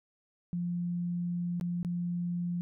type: tone with dropouts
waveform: sine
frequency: 174.61 Hz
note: F3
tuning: in tune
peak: -30 dBFS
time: 0.53-2.61 s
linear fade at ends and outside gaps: 0 ms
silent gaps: 1.598-1.611 / 1.83-1.848 s
effects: none

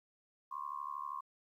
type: tone with amplitude modulation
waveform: sine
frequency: 1075 Hz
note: C6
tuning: 47 cents sharp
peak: -35 dBFS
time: 0.51-1.21 s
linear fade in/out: 10 ms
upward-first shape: sine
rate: 72.6 Hz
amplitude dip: 100%
effects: 12-bit

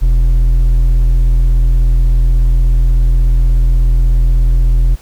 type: tone with hard clipping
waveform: sine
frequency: 41.75 Hz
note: E1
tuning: 23 cents sharp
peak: -8 dBFS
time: 0.01-4.96 s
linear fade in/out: 20 ms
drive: 5 dB
effects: pink hiss -43 dBFS RMS until 5.01 s

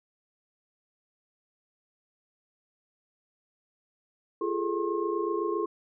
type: tone cluster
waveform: sine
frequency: 343.1 / 409.5 / 437.2 / 1072 Hz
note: F4 / G#4 / A4 / C6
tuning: -31 / -24 / -11 / +42 cents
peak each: -31 / -31 / -33 / -34 dBFS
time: 4.41-5.66 s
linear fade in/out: 5 ms
effects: none

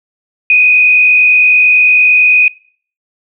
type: tone with frequency modulation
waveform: sine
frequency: 2489 Hz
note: D#7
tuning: in tune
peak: -4 dBFS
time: 0.5-2.48 s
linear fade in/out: 2 ms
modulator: 48.9 Hz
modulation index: 0.79
effects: noise-tail reverb RT60 0.5 s tail -23 dB re dry

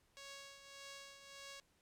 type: tone with tremolo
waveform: 5% pulse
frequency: 554.4 Hz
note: C#5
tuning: in tune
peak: -38 dBFS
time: 0.17-1.6 s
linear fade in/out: 0 ms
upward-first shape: triangle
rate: 1.7 Hz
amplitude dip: 65%
effects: pink hiss -75 dBFS RMS until 1.81 s + low-pass 12000 Hz 12 dB/octave

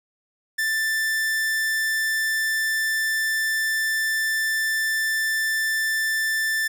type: tone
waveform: 45% pulse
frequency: 1770 Hz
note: A6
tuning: 10 cents sharp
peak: -21 dBFS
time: 0.58-6.68 s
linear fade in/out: 10 ms
effects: none

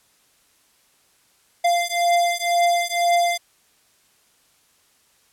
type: beating tone pair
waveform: square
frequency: 693 / 695 Hz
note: F5 / F5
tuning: -14 / -9 cents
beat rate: 2 Hz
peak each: -21 dBFS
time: 1.64-3.38 s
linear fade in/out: 10 ms
effects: white hiss -60 dBFS RMS until 5.32 s + low-pass 12000 Hz 12 dB/octave

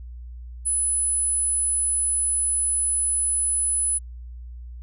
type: tone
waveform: sine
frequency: 10070 Hz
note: D#9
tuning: 20 cents sharp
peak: -20 dBFS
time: 0.65-3.99 s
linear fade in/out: 20 ms
effects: added 60 Hz sine -35 dBFS peak until 4.82 s

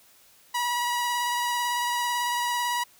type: tone with vibrato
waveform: sawtooth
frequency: 967 Hz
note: B5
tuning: 37 cents flat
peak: -21 dBFS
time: 0.54-2.84 s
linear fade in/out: 10 ms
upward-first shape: square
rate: 18 Hz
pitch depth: 13 cents each way
effects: white hiss -57 dBFS RMS until 2.99 s

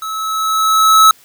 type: tone with level ramp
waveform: square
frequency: 1297 Hz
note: E6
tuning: 28 cents flat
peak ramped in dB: -22 to -4 dBFS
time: 0.02-1.11 s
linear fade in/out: 2 ms
effects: white hiss -47 dBFS RMS until 1.24 s

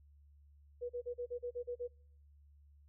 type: tone bursts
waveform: sine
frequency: 486.5 Hz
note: B4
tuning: 26 cents flat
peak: -37 dBFS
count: 9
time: 0.81-1.879 s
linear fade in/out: 20 ms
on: 85 ms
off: 38 ms
effects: noise-tail reverb RT60 0.6 s tail -26 dB re dry + added 72 Hz sine -60 dBFS peak until 2.88 s

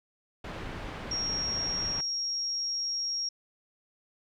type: low-pass noise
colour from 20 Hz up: pink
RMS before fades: -39 dBFS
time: 0.44-2.01 s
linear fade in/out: 5 ms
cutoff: 2700 Hz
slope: 12 dB/octave
type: tone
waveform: sine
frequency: 5588 Hz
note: F8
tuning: in tune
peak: -29 dBFS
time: 1.11-3.29 s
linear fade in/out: 5 ms
effects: none

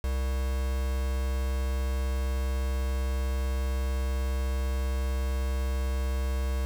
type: tone with quantisation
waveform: triangle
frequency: 65.41 Hz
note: C2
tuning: in tune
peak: -24 dBFS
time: 0.04-6.65 s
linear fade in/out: 0 ms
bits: 6
effects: none

